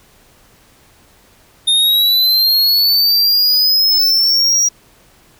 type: linear sweep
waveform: square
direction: up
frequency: 3644 to 5730 Hz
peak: -10 dBFS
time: 1.67-4.69 s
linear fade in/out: 10 ms
effects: pink hiss -49 dBFS RMS until 5.39 s